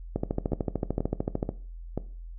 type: two click trains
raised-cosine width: 2 ms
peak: -15 / -13 dBFS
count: 4 / 18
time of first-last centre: 0.52-1.976 / 0.16-1.429 s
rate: 2.06 / 13.4 Hz
effects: noise-tail reverb RT60 0.4 s tail -17 dB re dry + added 42 Hz sine -38 dBFS peak until 2.38 s